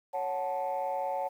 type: chord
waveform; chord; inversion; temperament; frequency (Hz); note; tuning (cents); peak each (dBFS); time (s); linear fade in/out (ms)
sine; F# minor; second; equal with one note detuned; 554.4 / 740 / 874.9; C#5 / F#5 / A5; 0 / 0 / -10; -33; 0.13-1.29; 20
effects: tanh soft clip ceiling -24 dBFS + 10-bit